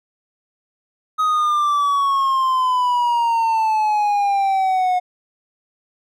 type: exponential sweep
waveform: triangle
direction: down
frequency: 1264 to 723 Hz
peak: -13 dBFS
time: 1.18-5 s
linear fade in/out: 20 ms
effects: none